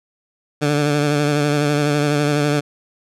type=tone with vibrato; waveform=15% pulse; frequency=146.83 Hz; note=D3; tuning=in tune; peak=-9 dBFS; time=0.61-2.61 s; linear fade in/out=20 ms; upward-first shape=sine; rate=12 Hz; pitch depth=34 cents each way; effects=low-pass 9000 Hz 12 dB/octave